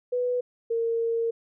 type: tone pair in turn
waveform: sine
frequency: 493.9 / 459.9 Hz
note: B4 / A#4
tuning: 0 / -23 cents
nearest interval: minor second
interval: 123 cents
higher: first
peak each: -23 dBFS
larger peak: neither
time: 0.12-0.41 / 0.7-1.31 s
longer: second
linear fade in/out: 10 ms
effects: none